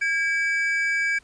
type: tone pair together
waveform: triangle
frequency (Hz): 1629 / 2298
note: G#6 / D7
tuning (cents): -34 / -38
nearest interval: tritone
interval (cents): 596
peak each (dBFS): -22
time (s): 0.01-1.19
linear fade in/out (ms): 10
effects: pink hiss -57 dBFS RMS until 1.23 s + resampled to 22050 Hz